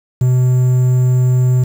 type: tone with quantisation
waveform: triangle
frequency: 126.7 Hz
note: B2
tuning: 45 cents sharp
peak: -7 dBFS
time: 0.21-1.64 s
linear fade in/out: 5 ms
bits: 6
effects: none